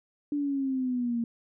sine exponential sweep, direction down, 293.7 to 230.5 Hz, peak -26 dBFS, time 0.32-1.24 s, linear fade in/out 2 ms, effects none

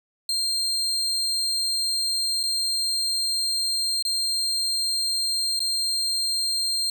35% pulse tone with dropouts, 4186 Hz, C8, in tune, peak -21 dBFS, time 0.29-6.9 s, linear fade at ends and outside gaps 2 ms, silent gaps 2.431-2.436 / 4.025-4.05 / 5.593-5.603 s, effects none

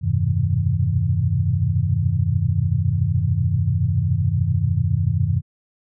sine tone cluster, 84.4 / 98 / 120.9 / 128.2 / 158.8 Hz, E2 / G2 / B2 / C3 / D#3, +41 / 0 / -36 / -35 / +36 cents, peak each -25 / -20 / -27 / -23 / -24 dBFS, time 0.01-5.42 s, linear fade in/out 50 ms, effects none

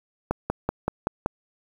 click train, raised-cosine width 1 ms, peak -9 dBFS, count 6, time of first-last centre 0.31-1.261 s, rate 5.26 Hz, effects 7-bit

